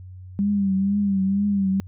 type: tone with vibrato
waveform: sine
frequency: 197.6 Hz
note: G3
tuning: 14 cents sharp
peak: -18 dBFS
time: 0.39-1.8 s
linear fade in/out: 0 ms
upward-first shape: triangle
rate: 2.1 Hz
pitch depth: 74 cents each way
effects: added 92 Hz sine -37 dBFS peak until 1.87 s